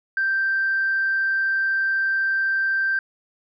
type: tone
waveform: sine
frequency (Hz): 1568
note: G6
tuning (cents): 0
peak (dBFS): -18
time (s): 0.17-2.99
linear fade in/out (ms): 2
effects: tanh soft clip ceiling -14 dBFS